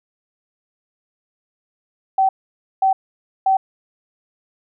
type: tone bursts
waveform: sine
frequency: 768 Hz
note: G5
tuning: 36 cents flat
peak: -12 dBFS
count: 3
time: 2.18-3.57 s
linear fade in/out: 5 ms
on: 110 ms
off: 530 ms
effects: none